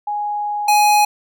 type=tone pair in turn; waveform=sine / square; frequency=830 / 835.3 Hz; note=G#5 / G#5; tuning=-1 / +10 cents; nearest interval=unison; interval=11 cents; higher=second; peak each=-19 / -11 dBFS; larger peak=second; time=0.07-0.68 / 0.68-1.05 s; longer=first; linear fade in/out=5 ms; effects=none